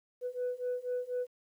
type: beating tone pair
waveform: sine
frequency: 493.9 / 498 Hz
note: B4 / B4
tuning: 0 / +14 cents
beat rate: 4.1 Hz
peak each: -35 / -34 dBFS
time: 0.21-1.27 s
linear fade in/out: 50 ms
effects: tanh soft clip ceiling -28 dBFS + 11-bit